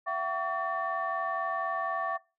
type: tone cluster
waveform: sine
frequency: 672 / 756 / 1135 / 1794 Hz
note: E5 / F#5 / C#6 / A6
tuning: +33 / +37 / +41 / +33 cents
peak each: -35 / -36 / -31 / -37 dBFS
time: 0.06-2.18 s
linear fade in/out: 20 ms
effects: noise-tail reverb RT60 0.3 s tail -23 dB re dry + tanh soft clip ceiling -19 dBFS